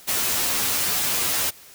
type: noise with comb filter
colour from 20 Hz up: white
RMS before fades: -23 dBFS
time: 0.07-1.51 s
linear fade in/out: 20 ms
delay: 11 ms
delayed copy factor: +0.7
effects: white hiss -47 dBFS RMS until 1.74 s